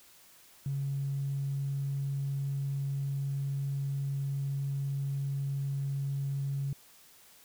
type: tone with tanh clipping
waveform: triangle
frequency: 138.59 Hz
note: C#3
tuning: in tune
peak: -30 dBFS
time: 0.66-6.73 s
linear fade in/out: 2 ms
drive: 4 dB
effects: white hiss -58 dBFS RMS until 7.44 s